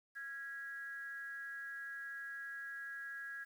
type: tone with amplitude modulation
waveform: sine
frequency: 1652 Hz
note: G#6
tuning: 10 cents flat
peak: -40 dBFS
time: 0.15-3.45 s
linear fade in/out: 20 ms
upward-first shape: sine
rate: 279 Hz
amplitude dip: 65%
effects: 11-bit